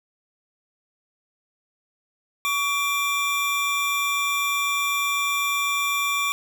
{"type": "tone cluster", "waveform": "square", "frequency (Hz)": [1132, 2370, 3564], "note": ["C#6", "D7", "A7"], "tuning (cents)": [36, 15, 22], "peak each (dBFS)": [-26, -25, -32], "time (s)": [2.45, 6.32], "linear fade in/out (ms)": 0, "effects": []}